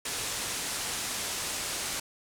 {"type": "low-pass noise", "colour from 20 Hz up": "white", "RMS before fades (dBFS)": -34, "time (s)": [0.05, 2], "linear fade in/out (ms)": 5, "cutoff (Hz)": 10000, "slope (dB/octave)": 24, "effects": []}